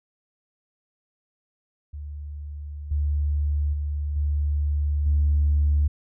sine tone with level steps, 73.42 Hz, D2, in tune, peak -32 / -20 / -24 / -20 / -16 dBFS, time 1.93-5.88 s, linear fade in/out 10 ms, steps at 2.91 / 3.73 / 4.16 / 5.06 s, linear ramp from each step 5 ms, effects tanh soft clip ceiling -13 dBFS

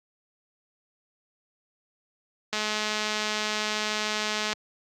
click train, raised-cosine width 0.2 ms, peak -11 dBFS, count 427, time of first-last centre 2.53-4.53 s, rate 213 Hz, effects high-pass 100 Hz 12 dB/octave + Opus 48 kbps

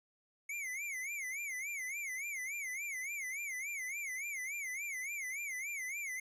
square tone with vibrato, 2182 Hz, C#7, 28 cents flat, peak -39 dBFS, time 0.49-6.2 s, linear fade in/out 5 ms, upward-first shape sine, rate 3.5 Hz, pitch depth 160 cents each way, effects resampled to 32000 Hz

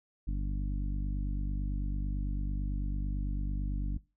harmonic tone, 49 Hz, G1, in tune, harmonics 1 / 2 / 3 / 4 / 5 / 6, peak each -30 / -42 / -42 / -45 / -46 / -47 dBFS, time 0.27-3.98 s, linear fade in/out 10 ms, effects noise-tail reverb RT60 0.3 s tail -22 dB re dry

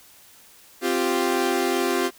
sawtooth chord, C suspended fourth, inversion none, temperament equal, 261.6 / 349.2 / 392 Hz, C4 / F4 / G4, 0 / 0 / 0 cents, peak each -23 / -20 / -21 dBFS, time 0.81-2.11 s, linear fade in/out 50 ms, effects white hiss -51 dBFS RMS until 2.18 s

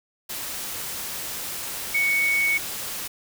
sine tone in noise, 2225 Hz, C#7, 6 cents sharp, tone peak -19 dBFS, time 1.94-2.58 s, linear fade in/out 10 ms, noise white, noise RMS -32 dBFS, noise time 0.29-3.08 s, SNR +10 dB, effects none

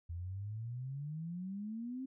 sine exponential sweep, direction up, 82.41 to 268.4 Hz, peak -39 dBFS, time 0.09-2.06 s, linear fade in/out 10 ms, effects none

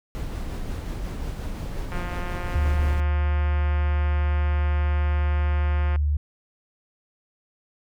brown noise with tremolo, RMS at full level -29 dBFS, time 0.15-3 s, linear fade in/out 0 ms, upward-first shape sine, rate 5.6 Hz, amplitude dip 25%
click train, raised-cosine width 0.5 ms, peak -20 dBFS, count 716, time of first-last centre 1.92-5.96 s, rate 177 Hz
sine tone, 73.42 Hz, D2, in tune, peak -19 dBFS, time 2.55-6.17 s, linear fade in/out 5 ms
effects none

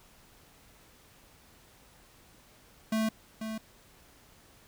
square tone with echo, 220 Hz, A3, in tune, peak -27 dBFS, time 2.92-3.09 s, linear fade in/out 5 ms, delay 490 ms, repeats 1, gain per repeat -8 dB, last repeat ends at 3.58 s, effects pink hiss -59 dBFS RMS until 4.67 s

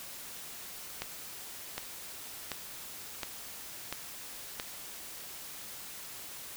accelerating click train, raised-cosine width 0.2 ms, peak -17 dBFS, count 6, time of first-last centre 1.02-4.599 s, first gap 760 ms, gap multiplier 0.97, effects white hiss -45 dBFS RMS until 6.56 s

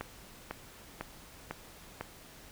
click train, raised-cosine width 0.5 ms, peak -21 dBFS, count 5, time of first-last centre 0.01-2.01 s, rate 2 Hz, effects pink hiss -53 dBFS RMS until 2.51 s

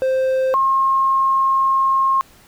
triangle / sine tone pair in turn, 523.3 / 1072.9 Hz, C5 / C6, 0 / +43 cents, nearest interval octave, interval 1243 cents, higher second, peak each -13 dBFS, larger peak neither, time 0.02-0.54 / 0.54-2.21 s, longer second, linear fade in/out 0 ms, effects pink hiss -49 dBFS RMS until 2.47 s

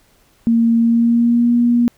sine tone with pitch glide, 230.6 to 239 Hz, A#3 to A#3, -19 to +43 cents, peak -10 dBFS, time 0.47-1.88 s, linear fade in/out 0 ms, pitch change +62 cents, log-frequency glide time 0.78-1.54 s, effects pink hiss -55 dBFS RMS until 1.97 s

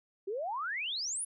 sine exponential sweep, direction up, 370 to 10840 Hz, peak -33 dBFS, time 0.27-1.25 s, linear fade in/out 10 ms, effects none

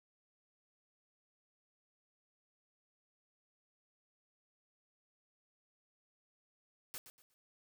white noise with echo, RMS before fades -45 dBFS, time 6.94-6.98 s, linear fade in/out 0 ms, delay 120 ms, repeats 3, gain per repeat -11 dB, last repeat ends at 7.34 s, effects none

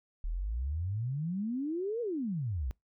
sine exponential two-way sweep, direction up then down, 37 to 490 to 56.3 Hz, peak -31 dBFS, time 0.24-2.71 s, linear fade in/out 0 ms, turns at 2.01 s, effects noise-tail reverb RT60 0.2 s tail -26 dB re dry

